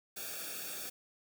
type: noise with comb filter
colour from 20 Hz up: white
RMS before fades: -42 dBFS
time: 0.16-0.9 s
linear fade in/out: 10 ms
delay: 0.99 ms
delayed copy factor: -0.85
effects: none